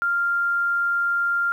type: tone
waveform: sine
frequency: 1394 Hz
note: F6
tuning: 4 cents flat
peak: -19 dBFS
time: 0.02-1.52 s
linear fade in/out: 0 ms
effects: 9-bit